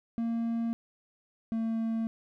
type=tone pair in turn; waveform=triangle; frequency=230.6 / 225.5 Hz; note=A#3 / A3; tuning=-19 / +43 cents; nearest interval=unison; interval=38 cents; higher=first; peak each=-26 dBFS; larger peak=neither; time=0.18-0.73 / 1.52-2.07 s; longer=neither; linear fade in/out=0 ms; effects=none